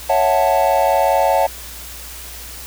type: chord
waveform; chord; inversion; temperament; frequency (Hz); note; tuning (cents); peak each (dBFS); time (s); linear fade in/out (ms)
triangle; F# minor seventh; second; equal; 554.4 / 659.3 / 740 / 880; C#5 / E5 / F#5 / A5; 0 / 0 / 0 / 0; -16; 0.09-1.47; 10
effects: added 60 Hz sine -37 dBFS peak until 2.66 s + white hiss -34 dBFS RMS until 2.66 s